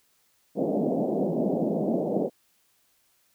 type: band-pass noise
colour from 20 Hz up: pink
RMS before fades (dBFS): -26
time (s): 0.55-2.3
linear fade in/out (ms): 50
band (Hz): 170 to 680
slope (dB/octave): 48
effects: white hiss -67 dBFS RMS until 3.34 s